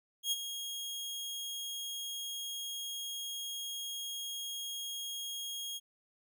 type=tone with ADSR envelope; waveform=sawtooth; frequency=3270 Hz; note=G#7; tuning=28 cents flat; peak=-25 dBFS; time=0.23-5.8 s; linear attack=87 ms; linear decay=31 ms; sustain=-10 dB; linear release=35 ms; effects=none